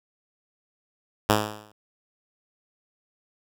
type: tone with exponential decay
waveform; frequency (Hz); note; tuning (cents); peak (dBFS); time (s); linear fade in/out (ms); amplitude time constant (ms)
5% pulse; 106; G#2; +36; -4; 1.29-1.72; 5; 92
effects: none